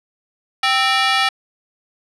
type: ring-modulated tone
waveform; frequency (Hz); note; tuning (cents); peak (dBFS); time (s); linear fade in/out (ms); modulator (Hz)
15% pulse; 1046.5; C6; 0; -4; 0.63-1.29; 5; 263
effects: low-pass 6000 Hz 12 dB/octave